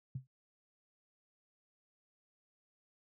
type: tone with exponential decay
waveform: sine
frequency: 130.5 Hz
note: C3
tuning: 4 cents flat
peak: -33 dBFS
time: 0.15-0.27 s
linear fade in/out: 5 ms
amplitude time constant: 24 ms
effects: high-pass 80 Hz 12 dB/octave